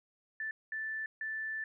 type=tone bursts at uneven times; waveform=sine; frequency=1760 Hz; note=A6; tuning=in tune; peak=-35 dBFS; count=3; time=0.4-0.51 / 0.72-1.06 / 1.21-1.64 s; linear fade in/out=2 ms; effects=none